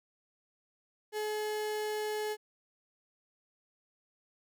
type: tone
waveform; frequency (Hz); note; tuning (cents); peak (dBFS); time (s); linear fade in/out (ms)
35% pulse; 425.6; G#4; +42; -31; 1.12-2.37; 50
effects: none